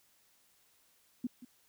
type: tone with echo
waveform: sine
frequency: 246.9 Hz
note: B3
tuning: in tune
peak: -31 dBFS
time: 1.24-1.27 s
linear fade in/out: 5 ms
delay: 180 ms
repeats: 1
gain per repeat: -15 dB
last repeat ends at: 1.45 s
effects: white hiss -69 dBFS RMS until 1.68 s